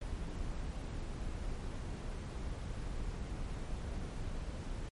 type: noise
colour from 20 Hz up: brown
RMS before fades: -40 dBFS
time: 0.01-4.89 s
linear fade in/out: 5 ms
effects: MP3 48 kbps